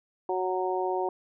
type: harmonic tone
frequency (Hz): 185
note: F#3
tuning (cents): 0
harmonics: 2 / 3 / 4 / 5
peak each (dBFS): -29 / -35 / -31 / -33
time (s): 0.29-1.09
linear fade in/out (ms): 2
effects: none